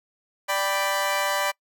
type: chord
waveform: 20% pulse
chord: G major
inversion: second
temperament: equal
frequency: 587.3 / 784 / 987.8 Hz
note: D5 / G5 / B5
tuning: 0 / 0 / 0 cents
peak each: -21 / -24 / -22 dBFS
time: 0.48-1.52 s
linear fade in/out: 20 ms
effects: noise-tail reverb RT60 0.1 s tail -25 dB re dry